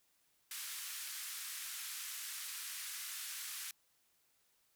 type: band-pass noise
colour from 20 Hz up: white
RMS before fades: -45 dBFS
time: 0.51-3.71 s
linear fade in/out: 2 ms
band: 1300 to 14000 Hz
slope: 24 dB/octave
effects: white hiss -75 dBFS RMS until 4.75 s